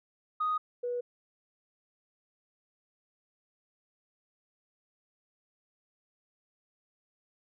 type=tone pair in turn; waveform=sine; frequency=1244.5 / 487.1 Hz; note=D#6 / B4; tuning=0 / -24 cents; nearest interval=octave + major third; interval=1624 cents; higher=first; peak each=-26 / -30 dBFS; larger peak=first; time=0.4-0.58 / 0.83-1.01 s; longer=neither; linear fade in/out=10 ms; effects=tanh soft clip ceiling -23 dBFS

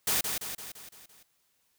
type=noise with echo; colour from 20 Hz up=white; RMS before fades=-27 dBFS; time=0.07-0.21 s; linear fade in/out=5 ms; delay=170 ms; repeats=6; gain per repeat=-5 dB; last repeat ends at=1.23 s; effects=white hiss -72 dBFS RMS until 1.78 s

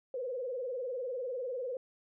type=tone with vibrato; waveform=sine; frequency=504 Hz; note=B4; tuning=35 cents sharp; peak=-34 dBFS; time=0.14-1.77 s; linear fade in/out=2 ms; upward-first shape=sine; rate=20 Hz; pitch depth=110 cents each way; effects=none

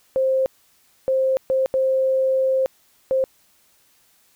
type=tone bursts at uneven times; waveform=sine; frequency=527 Hz; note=C5; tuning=12 cents sharp; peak=-16 dBFS; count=5; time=0.16-0.46 / 1.08-1.37 / 1.5-1.66 / 1.74-2.66 / 3.11-3.24 s; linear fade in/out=0 ms; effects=white hiss -59 dBFS RMS until 4.35 s

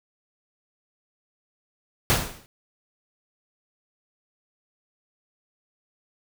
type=noise with exponential decay; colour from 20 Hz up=pink; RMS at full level=-17 dBFS; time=2.1-2.46 s; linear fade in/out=0 ms; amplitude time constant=78 ms; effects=none

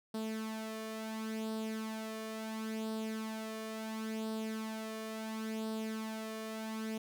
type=tone with flanger; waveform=sawtooth; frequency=220 Hz; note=A3; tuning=in tune; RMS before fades=-40 dBFS; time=0.14-6.98 s; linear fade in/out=5 ms; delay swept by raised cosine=0.22 to 1.72 ms; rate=0.72 Hz; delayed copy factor=+0.6; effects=none

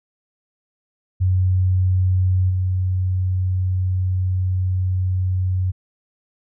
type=tone with level steps; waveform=sine; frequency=92.5 Hz; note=F#2; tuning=in tune; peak=-14 / -17 dBFS; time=1.2-5.72 s; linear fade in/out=20 ms; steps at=2.49 s; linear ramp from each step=20 ms; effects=none

